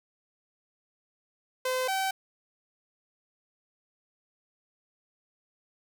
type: tone pair in turn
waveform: sawtooth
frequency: 513 / 768.6 Hz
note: C5 / G5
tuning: -34 / -34 cents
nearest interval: perfect fifth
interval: 700 cents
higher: second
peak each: -23 dBFS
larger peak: neither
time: 1.65-1.88 / 1.88-2.11 s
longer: neither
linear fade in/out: 5 ms
effects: none